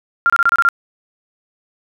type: tone bursts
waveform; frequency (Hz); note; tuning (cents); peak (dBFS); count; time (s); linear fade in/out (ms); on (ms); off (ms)
sine; 1389; F6; -10; -9; 7; 0.26-0.688; 0; 38; 27
effects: none